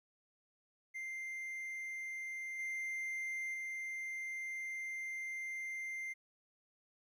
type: tone with level steps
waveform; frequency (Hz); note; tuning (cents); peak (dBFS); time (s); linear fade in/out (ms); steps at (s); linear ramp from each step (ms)
triangle; 2093; C7; 0; -39 / -36 / -38; 0.94-6.14; 20; 2.59 / 3.54; 2
effects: 13-bit